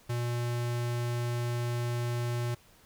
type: tone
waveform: square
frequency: 120 Hz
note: B2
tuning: 49 cents flat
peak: -30 dBFS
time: 0.09-2.55 s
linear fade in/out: 10 ms
effects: pink hiss -60 dBFS RMS until 2.85 s